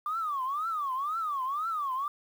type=tone with vibrato; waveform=sine; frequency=1174.7 Hz; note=D6; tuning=in tune; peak=-28 dBFS; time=0.06-2.08 s; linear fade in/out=2 ms; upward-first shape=triangle; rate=2 Hz; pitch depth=270 cents each way; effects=tanh soft clip ceiling -24 dBFS + 9-bit